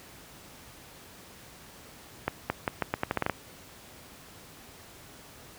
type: accelerating click train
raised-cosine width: 0.5 ms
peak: -11 dBFS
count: 11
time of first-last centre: 2.28-3.297 s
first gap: 220 ms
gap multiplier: 0.81
effects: pink hiss -50 dBFS RMS until 5.58 s + high-pass 60 Hz 12 dB/octave